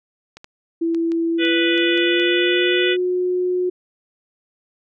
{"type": "clicks", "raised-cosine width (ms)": 0.2, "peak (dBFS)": -21, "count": 8, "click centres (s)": [0.37, 0.444, 0.947, 1.119, 1.451, 1.778, 1.976, 2.198]}
{"type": "tone with pitch glide", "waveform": "sine", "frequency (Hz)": [332.3, 362.4], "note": ["E4", "F#4"], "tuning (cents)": [14, -36], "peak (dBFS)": -17, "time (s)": [0.81, 3.7], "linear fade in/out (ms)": 10, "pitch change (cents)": 150, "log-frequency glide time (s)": [1.29, 2.94]}
{"type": "harmonic tone", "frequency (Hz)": 493.9, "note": "B4", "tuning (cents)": 0, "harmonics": [1, 3, 4, 5, 6, 7], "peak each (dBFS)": [-25, -25, -25, -25, -25, -25], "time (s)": [1.38, 2.97], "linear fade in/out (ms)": 50}
{"effects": []}